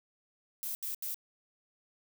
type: noise bursts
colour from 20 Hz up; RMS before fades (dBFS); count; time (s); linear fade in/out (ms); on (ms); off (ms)
violet; -37; 3; 0.63-1.144; 0; 120; 77
effects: none

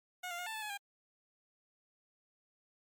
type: tone with pitch steps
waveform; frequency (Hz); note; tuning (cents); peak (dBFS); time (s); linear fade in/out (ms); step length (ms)
15% pulse; 725 / 695 / 715 / 885 / 872 / 846 / 804; F#5 / F5 / F5 / A5 / A5 / G#5 / G5; -35 / -9 / +41 / +10 / -16 / +32 / +44; -33; 0.23-0.776; 10; 78
effects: MP3 96 kbps

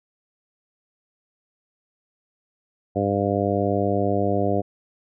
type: harmonic tone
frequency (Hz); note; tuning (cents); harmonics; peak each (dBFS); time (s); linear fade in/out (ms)
100.3; G2; +40; 1 / 2 / 3 / 4 / 5 / 6 / 7; -27 / -27 / -27 / -27 / -27 / -27 / -27; 2.95-4.62; 20
effects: none

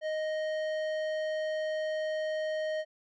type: tone with tanh clipping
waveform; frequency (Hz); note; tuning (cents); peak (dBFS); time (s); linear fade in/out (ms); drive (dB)
sine; 622.3; D#5; 0; -32; 0.01-2.85; 50; 13
effects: none

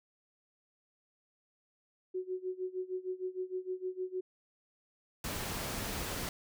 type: tone with tremolo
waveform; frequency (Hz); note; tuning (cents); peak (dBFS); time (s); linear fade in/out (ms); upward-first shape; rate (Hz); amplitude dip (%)
sine; 370; F#4; 0; -32; 2.14-4.21; 10; sine; 6.5; 90
type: noise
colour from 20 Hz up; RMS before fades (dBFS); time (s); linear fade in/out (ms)
pink; -38; 5.24-6.29; 2
effects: none

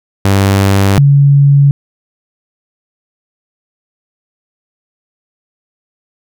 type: tone pair in turn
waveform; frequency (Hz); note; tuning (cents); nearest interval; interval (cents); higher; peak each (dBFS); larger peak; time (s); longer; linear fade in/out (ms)
sawtooth / sine; 98.2 / 141.1; G2 / C#3; +4 / +31; tritone; 627; second; -3; neither; 0.25-0.98 / 0.98-1.71; neither; 0
effects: none

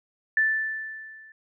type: tone with level ramp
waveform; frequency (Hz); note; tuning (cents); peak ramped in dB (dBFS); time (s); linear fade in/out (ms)
sine; 1760; A6; 0; -17 to -47; 0.37-1.32; 2
effects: none

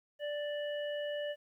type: harmonic tone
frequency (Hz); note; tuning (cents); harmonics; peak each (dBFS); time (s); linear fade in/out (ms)
587.3; D5; 0; 1 / 3 / 5; -35 / -45 / -46; 0.19-1.36; 50
effects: 12-bit

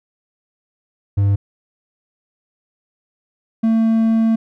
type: tone pair in turn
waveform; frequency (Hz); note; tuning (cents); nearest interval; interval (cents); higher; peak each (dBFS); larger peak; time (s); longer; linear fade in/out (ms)
triangle; 100 / 224.5; G2 / A3; +35 / +35; octave + major second; 1400; second; -10 / -10; neither; 1.17-1.36 / 3.63-4.36; second; 10
effects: none

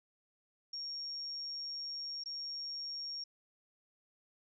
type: tone with dropouts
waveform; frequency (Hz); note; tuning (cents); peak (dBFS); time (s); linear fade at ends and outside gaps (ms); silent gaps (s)
sine; 5550; F8; -12; -39; 0.73-3.24; 5; 2.238-2.258
effects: none

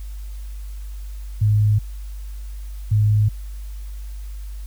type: tone pair in turn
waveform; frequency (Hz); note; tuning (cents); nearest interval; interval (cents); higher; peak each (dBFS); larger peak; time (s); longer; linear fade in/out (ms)
sine; 105.3 / 105.71; G#2 / G#2; +24 / +31; unison; 7; second; -13 / -13; neither; 1.41-1.79 / 2.91-3.29; neither; 10
effects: added 50 Hz sine -29 dBFS peak until 4.66 s + white hiss -51 dBFS RMS until 4.66 s

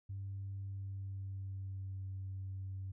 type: tone with pitch glide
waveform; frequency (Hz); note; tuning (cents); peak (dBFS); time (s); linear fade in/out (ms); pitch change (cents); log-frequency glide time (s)
sine; 98 to 95.71; G2 to G2; 0 to -41; -39; 0.09-2.92; 10; -41; 0.65-2.05
effects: tanh soft clip ceiling -36 dBFS

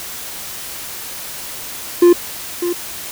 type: tone with echo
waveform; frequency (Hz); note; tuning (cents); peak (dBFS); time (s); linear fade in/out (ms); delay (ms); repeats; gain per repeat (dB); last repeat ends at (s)
triangle; 349.2; F4; 0; -3; 2.02-2.13; 5; 600; 1; -11; 2.73
effects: white hiss -29 dBFS RMS until 3.11 s

